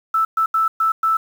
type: tone bursts at uneven times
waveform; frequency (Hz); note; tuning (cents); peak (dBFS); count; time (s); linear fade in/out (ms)
sine; 1318.5; E6; 0; -14; 5; 0.14-0.25 / 0.37-0.46 / 0.54-0.68 / 0.8-0.92 / 1.03-1.17; 5
effects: 7-bit